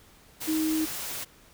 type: tone in noise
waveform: sine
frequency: 314.6 Hz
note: D#4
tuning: 19 cents sharp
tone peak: -24 dBFS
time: 0.47-0.86 s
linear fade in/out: 20 ms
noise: white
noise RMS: -35 dBFS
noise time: 0.4-1.25 s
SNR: +8 dB
effects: pink hiss -56 dBFS RMS until 1.53 s